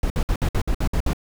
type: noise bursts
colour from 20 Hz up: brown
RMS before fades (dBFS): -20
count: 9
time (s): 0.03-1.133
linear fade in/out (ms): 2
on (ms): 71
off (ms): 58
effects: none